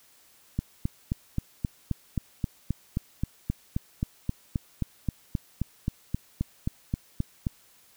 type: click train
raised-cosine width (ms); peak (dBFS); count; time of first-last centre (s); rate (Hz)
5; -14; 27; 0.59-7.468; 3.78
effects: white hiss -59 dBFS RMS until 7.96 s